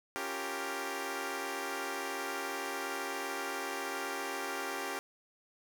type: chord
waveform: 10% pulse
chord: G half-diminished seventh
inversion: second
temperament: equal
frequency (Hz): 277.2 / 349.2 / 392 / 466.2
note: Db4 / F4 / G4 / Bb4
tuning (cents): 0 / 0 / 0 / 0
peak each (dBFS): -34 / -36 / -30 / -35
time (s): 0.16-4.99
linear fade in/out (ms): 0
effects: none